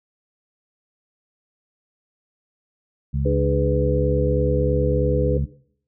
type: harmonic tone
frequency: 69.3 Hz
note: C#2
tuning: in tune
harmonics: 1 / 2 / 3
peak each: -23 / -22 / -30 dBFS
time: 3.13-5.46 s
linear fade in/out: 20 ms
type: chord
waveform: sine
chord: G# diminished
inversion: second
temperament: just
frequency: 299 / 415.3 / 498.4 Hz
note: D4 / G#4 / B4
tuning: +31 / 0 / +16 cents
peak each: -26 / -25 / -21 dBFS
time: 3.25-5.38 s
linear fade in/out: 10 ms
effects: noise-tail reverb RT60 0.6 s tail -18 dB re dry